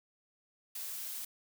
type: noise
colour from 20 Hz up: blue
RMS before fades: -41 dBFS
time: 0.75-1.25 s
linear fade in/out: 5 ms
effects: none